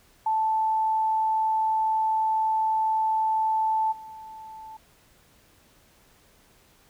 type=tone with level steps; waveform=sine; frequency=878 Hz; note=A5; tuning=4 cents flat; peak=-21 / -39 dBFS; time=0.26-4.77 s; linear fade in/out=5 ms; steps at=3.91 s; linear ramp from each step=20 ms; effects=pink hiss -59 dBFS RMS until 6.89 s